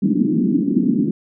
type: band-pass noise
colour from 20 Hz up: pink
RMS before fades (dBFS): -17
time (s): 0.02-1.11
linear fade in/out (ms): 5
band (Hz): 180 to 320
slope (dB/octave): 48
effects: none